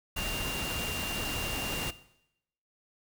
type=tone in noise; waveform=sine; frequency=2787 Hz; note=F7; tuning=4 cents flat; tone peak=-35 dBFS; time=0.16-1.91 s; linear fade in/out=10 ms; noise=pink; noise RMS=-35 dBFS; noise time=0.16-1.91 s; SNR=-3 dB; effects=noise-tail reverb RT60 0.8 s tail -17 dB re dry